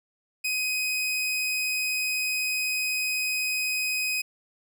sawtooth tone, 2512 Hz, D#7, 16 cents sharp, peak -22 dBFS, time 0.44-4.22 s, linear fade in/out 10 ms, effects none

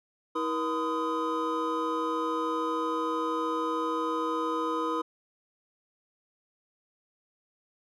triangle tone cluster, 321.3 / 478.1 / 1017 / 1250 Hz, E4 / A#4 / C6 / D#6, -44 / +44 / -50 / +8 cents, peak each -31 dBFS, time 0.35-5.02 s, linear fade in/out 10 ms, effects none

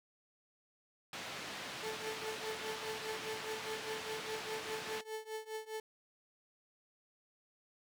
white band-pass noise, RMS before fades -45 dBFS, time 1.13-5.01 s, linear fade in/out 2 ms, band 110 to 3500 Hz, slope 12 dB/octave
35% pulse tone with tremolo, 437.2 Hz, A4, 11 cents flat, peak -36 dBFS, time 1.83-5.8 s, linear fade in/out 2 ms, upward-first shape triangle, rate 4.9 Hz, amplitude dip 95%
effects none

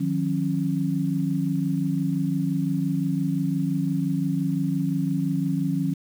sine tone cluster, 154.8 / 180.6 / 272.7 Hz, D#3 / F#3 / C#4, -9 / -42 / -28 cents, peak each -26 dBFS, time 0-5.94 s, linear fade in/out 10 ms, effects 8-bit

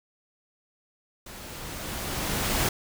pink noise with level ramp, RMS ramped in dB -43 to -24 dBFS, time 1.26-2.69 s, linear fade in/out 5 ms, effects none

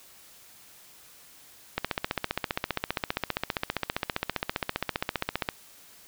click train, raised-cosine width 0.3 ms, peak -10 dBFS, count 57, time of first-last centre 1.78-5.489 s, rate 15.1 Hz, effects white hiss -53 dBFS RMS until 6.07 s

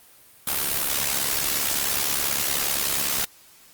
white noise with amplitude modulation, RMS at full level -21 dBFS, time 0.47-3.25 s, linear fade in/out 5 ms, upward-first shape sine, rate 70.1 Hz, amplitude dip 75%, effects white hiss -52 dBFS RMS until 3.73 s + Opus 32 kbps

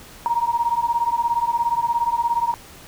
sine beating tone pair, 932.3 / 949.3 Hz, A#5 / A#5, 0 / +31 cents, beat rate 17 Hz, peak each -21 / -21 dBFS, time 0.26-2.54 s, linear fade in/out 0 ms, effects pink hiss -43 dBFS RMS until 2.87 s

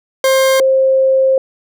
40% pulse / sine tone pair in turn, 530 / 530 Hz, C5 / C5, +22 / +22 cents, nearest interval unison, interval 0 cents, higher neither, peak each -8 dBFS, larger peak neither, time 0.24-0.6 / 0.6-1.38 s, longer second, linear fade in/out 2 ms, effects none

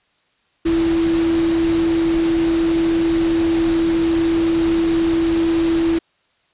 sine tone in noise, 331.2 Hz, E4, 8 cents sharp, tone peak -14 dBFS, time 0.65-5.99 s, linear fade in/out 10 ms, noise pink, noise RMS -28 dBFS, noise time 0.65-5.99 s, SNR +11 dB, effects white hiss -62 dBFS RMS until 6.53 s + resampled to 8000 Hz

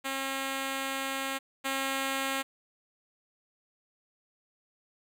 5% pulse tone pair in turn, 270 / 270 Hz, C#4 / C#4, -45 / -45 cents, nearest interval unison, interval 0 cents, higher neither, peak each -20 / -18 dBFS, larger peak second, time 0.04-1.39 / 1.64-2.43 s, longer first, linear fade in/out 20 ms, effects none

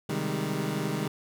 25% pulse chord, Ab major seventh, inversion first, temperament equal with one note detuned, 132.03 / 155.56 / 196 / 207.7 Hz, C3 / Eb3 / G3 / Ab3, +16 / 0 / 0 / 0 cents, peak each -32 / -28 / -31 / -31 dBFS, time 0.09-1.08 s, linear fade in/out 5 ms, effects none

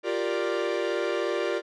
45% pulse chord, G minor seventh, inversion third, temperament equal, 349.2 / 392 / 466.2 / 587.3 Hz, F4 / G4 / Bb4 / D5, 0 / 0 / 0 / 0 cents, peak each -31 dBFS, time 0.03-1.62 s, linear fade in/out 50 ms, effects low-pass 4000 Hz 12 dB/octave

